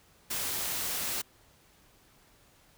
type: noise with amplitude modulation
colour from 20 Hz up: white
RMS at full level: -32 dBFS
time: 0.3-1.22 s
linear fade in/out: 10 ms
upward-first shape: sine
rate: 232 Hz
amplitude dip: 25%
effects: pink hiss -62 dBFS RMS until 2.77 s